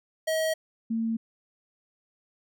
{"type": "tone pair in turn", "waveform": ["square", "sine"], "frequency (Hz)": [637, 226.2], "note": ["D#5", "A3"], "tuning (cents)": [41, 48], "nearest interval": "octave + tritone", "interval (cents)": 1793, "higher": "first", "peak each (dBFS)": -25, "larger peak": "neither", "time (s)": [[0.27, 0.54], [0.9, 1.17]], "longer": "neither", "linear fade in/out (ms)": 10, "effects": []}